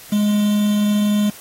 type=tone with quantisation; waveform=triangle; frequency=208 Hz; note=G#3; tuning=3 cents sharp; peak=-12 dBFS; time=0.12-1.3 s; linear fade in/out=5 ms; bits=5; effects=white hiss -40 dBFS RMS until 1.4 s + AAC 48 kbps